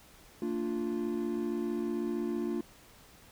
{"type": "chord", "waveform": "triangle", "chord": "Bb major", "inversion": "none", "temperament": "equal with one note detuned", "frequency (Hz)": [227.4, 293.7, 349.2], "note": ["Bb3", "D4", "F4"], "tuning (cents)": [-43, 0, 0], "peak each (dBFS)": [-33, -35, -32], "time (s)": [0.42, 2.61], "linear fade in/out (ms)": 2, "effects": ["pink hiss -57 dBFS RMS until 3.31 s"]}